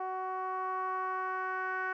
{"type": "tone with low-pass filter sweep", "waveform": "10% pulse", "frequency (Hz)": 373.9, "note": "F#4", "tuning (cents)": 18, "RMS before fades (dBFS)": -35, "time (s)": [0, 1.93], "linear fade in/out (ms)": 5, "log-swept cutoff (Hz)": [900, 1500], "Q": 3.6, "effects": []}